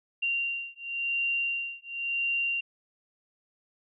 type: beating tone pair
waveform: sine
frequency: 2768 / 2768.94 Hz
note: F7 / F7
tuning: -16 / -15 cents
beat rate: 0.94 Hz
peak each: -31 dBFS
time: 0.22-2.61 s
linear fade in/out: 10 ms
effects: none